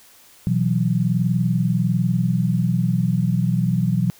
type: chord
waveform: sine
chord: B suspended fourth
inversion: none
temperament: equal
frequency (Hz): 123.47 / 164.81 / 185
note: B2 / E3 / F#3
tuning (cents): 0 / 0 / 0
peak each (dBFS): -21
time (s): 0.47-4.1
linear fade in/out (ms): 0
effects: white hiss -50 dBFS RMS until 4.19 s